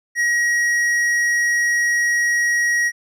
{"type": "tone with tanh clipping", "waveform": "sine", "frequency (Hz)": 1900, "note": "A#6", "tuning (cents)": 33, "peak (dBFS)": -17, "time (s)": [0.15, 2.92], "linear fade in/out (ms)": 50, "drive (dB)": 10, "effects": []}